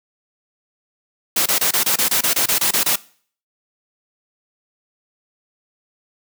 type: noise bursts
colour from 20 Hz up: white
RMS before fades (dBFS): -17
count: 13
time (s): 1.36-2.959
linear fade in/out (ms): 5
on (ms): 99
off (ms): 26
effects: noise-tail reverb RT60 0.5 s tail -21 dB re dry + high-pass 150 Hz 12 dB/octave